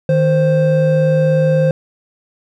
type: tone pair together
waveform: triangle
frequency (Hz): 155.58 / 523.3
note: D#3 / C5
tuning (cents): 0 / 0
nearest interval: octave + major sixth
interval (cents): 2100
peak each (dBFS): -11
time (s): 0.09-1.71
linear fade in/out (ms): 2
effects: none

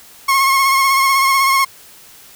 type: tone with vibrato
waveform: 30% pulse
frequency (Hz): 1084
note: C#6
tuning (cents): -39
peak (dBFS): -8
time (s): 0.28-1.65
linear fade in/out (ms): 10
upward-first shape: triangle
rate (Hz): 16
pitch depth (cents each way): 39
effects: white hiss -42 dBFS RMS until 2.35 s

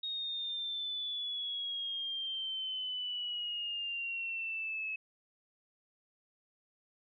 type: exponential sweep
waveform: sine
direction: down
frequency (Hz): 3744 to 2577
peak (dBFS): -35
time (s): 0.03-4.96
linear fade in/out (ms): 5
effects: none

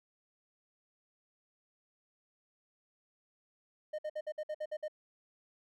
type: tone bursts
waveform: triangle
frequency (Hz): 612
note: D#5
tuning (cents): -29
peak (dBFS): -33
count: 9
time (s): 3.93-4.882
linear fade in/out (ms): 10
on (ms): 56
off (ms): 56
effects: none

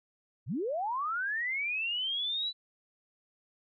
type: linear sweep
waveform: sine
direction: up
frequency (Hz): 83.4 to 4000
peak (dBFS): -30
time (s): 0.46-2.53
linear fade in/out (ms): 50
effects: none

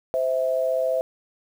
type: tone pair together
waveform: sine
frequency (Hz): 518.3 / 653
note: C5 / E5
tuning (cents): -16 / -17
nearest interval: major third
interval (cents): 399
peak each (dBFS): -23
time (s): 0.14-1.01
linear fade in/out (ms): 0
effects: 8-bit

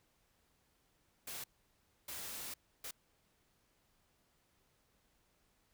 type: noise bursts at uneven times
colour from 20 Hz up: white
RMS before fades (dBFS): -45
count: 3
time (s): 1.27-1.44 / 2.08-2.54 / 2.84-2.91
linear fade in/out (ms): 5
effects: pink hiss -75 dBFS RMS until 5.73 s

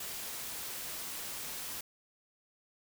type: noise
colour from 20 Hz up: white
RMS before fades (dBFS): -41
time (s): 0-1.81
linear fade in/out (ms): 5
effects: none

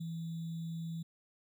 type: tone with sample-and-hold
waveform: sine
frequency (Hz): 164.81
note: E3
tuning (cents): 0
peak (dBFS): -37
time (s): 0-1.03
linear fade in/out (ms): 10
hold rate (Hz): 3675
effects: none

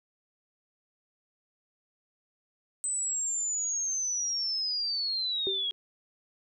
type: linear sweep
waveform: sine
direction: down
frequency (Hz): 8130 to 3262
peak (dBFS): -28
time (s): 2.84-5.71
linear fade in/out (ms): 0
type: tone with exponential decay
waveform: sine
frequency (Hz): 387.1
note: G4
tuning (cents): -22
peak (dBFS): -27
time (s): 5.47-5.72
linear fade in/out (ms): 0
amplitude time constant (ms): 53
effects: none

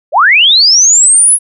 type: linear sweep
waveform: sine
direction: up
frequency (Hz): 490 to 10630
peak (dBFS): -3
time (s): 0.12-1.39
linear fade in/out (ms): 50
effects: none

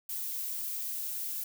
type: noise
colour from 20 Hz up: violet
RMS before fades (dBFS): -36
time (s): 0.09-1.44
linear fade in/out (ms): 5
effects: none

